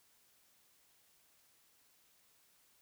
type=silence; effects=white hiss -70 dBFS RMS until 2.81 s